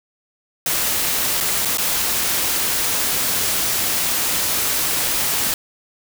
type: noise with dropouts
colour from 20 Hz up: white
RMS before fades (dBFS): -20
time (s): 0.66-5.54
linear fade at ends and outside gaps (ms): 2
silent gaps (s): 1.404-1.408 / 1.651-1.655 / 1.773-1.782
effects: none